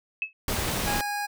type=tone with exponential decay; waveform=sine; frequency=2596 Hz; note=E7; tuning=27 cents flat; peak=-21 dBFS; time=0.22-0.33 s; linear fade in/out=1 ms; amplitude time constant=22 ms
type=noise; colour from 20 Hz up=pink; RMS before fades=-28 dBFS; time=0.48-1.01 s; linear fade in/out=2 ms
type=tone; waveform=25% pulse; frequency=822 Hz; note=G#5; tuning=18 cents flat; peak=-24 dBFS; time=0.86-1.27 s; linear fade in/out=20 ms
effects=none